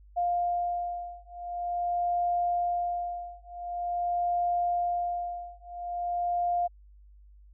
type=beating tone pair; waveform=sine; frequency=702 / 702.46 Hz; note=F5 / F5; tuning=+9 / +10 cents; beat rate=0.46 Hz; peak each=-30 dBFS; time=0.16-6.68 s; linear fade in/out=20 ms; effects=added 50 Hz sine -51 dBFS peak until 7.53 s